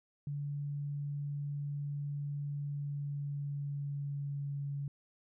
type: tone with pitch glide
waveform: sine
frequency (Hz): 143.9 to 141.43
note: D3 to C#3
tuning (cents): -35 to +35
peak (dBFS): -35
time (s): 0.27-4.88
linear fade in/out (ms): 2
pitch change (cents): -30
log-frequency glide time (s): 2.56-4.65
effects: none